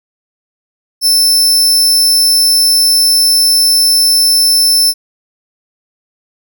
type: tone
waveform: sawtooth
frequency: 5300 Hz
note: E8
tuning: 9 cents sharp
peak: -4 dBFS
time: 1.01-4.94 s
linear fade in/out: 50 ms
effects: none